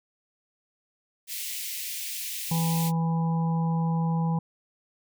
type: high-pass noise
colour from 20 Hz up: white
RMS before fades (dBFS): -34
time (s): 1.27-2.92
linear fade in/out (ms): 50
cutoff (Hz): 2000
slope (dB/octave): 48
type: harmonic tone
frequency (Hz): 164.81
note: E3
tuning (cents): 0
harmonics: 1 / 3 / 5 / 6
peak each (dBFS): -23 / -40 / -35 / -38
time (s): 2.51-4.39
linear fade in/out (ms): 5
effects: none